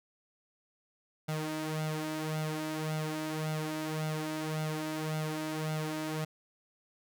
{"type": "tone with flanger", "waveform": "sawtooth", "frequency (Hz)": 155.56, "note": "D#3", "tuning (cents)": 0, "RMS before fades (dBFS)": -35, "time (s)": [1.28, 6.25], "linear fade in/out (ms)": 10, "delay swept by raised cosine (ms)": [1.4, 3.4], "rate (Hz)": 1.8, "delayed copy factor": 0.65, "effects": []}